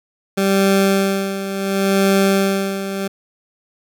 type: tone with tremolo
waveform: 20% pulse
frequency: 195.2 Hz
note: G3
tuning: 7 cents flat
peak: -7 dBFS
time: 0.37-3.08 s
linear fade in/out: 10 ms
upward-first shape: sine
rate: 0.7 Hz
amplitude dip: 70%
effects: none